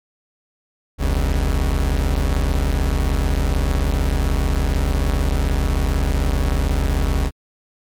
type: tone pair together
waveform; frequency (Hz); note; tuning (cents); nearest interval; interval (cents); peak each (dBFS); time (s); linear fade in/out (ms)
40% pulse; 42.59 / 69.3; F1 / C#2; -43 / 0; minor sixth; 843; -18; 0.98-7.31; 50
effects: MP3 96 kbps